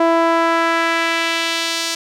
sawtooth tone with band-pass filter sweep, 331.8 Hz, E4, 11 cents sharp, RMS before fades -17 dBFS, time 0-1.95 s, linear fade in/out 5 ms, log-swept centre 730 to 5200 Hz, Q 1.2, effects none

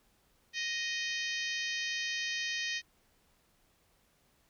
harmonic tone, 622.3 Hz, D#5, in tune, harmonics 3 / 4 / 5 / 6 / 7 / 8 / 9 / 10, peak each -37 / -39 / -41 / -43 / -44 / -45 / -46 / -47 dBFS, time 0.53-2.82 s, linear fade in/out 50 ms, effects pink hiss -70 dBFS RMS until 4.49 s

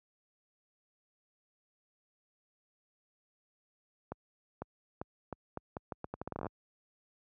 accelerating click train, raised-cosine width 1 ms, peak -24 dBFS, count 19, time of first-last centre 4.12-6.467 s, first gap 500 ms, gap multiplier 0.79, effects high-pass 60 Hz 12 dB/octave

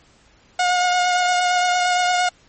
sawtooth tone with vibrato, 720 Hz, F#5, 47 cents flat, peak -12 dBFS, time 0.59-2.29 s, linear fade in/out 5 ms, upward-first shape sine, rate 8.7 Hz, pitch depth 16 cents each way, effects pink hiss -54 dBFS RMS until 2.48 s + MP3 32 kbps

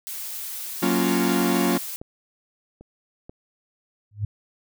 blue noise, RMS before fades -33 dBFS, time 0.07-1.96 s, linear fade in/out 0 ms
45% pulse chord, Gb major seventh, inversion none, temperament equal, 185 / 233.1 / 277.2 / 349.2 Hz, Gb3 / Bb3 / Db4 / F4, 0 / 0 / 0 / 0 cents, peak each -25 dBFS, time 0.82-1.78 s, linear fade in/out 10 ms
clicks, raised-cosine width 2 ms, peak -24 / -31 / -26 dBFS, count 3, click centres 2.015 / 2.81 / 3.295 s
sine tone with exponential growth, 103.83 Hz, G#2, in tune, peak -19 dBFS, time 4.11-4.25 s, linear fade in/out 5 ms, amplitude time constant 29 ms
effects none

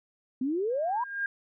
sine exponential sweep, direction up, 246.9 to 1017 Hz, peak -26 dBFS, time 0.41-1.04 s, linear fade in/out 5 ms
sine tone with exponential growth, 1612 Hz, G6, 48 cents sharp, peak -25 dBFS, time 0.7-1.26 s, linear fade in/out 2 ms, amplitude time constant 120 ms
effects none

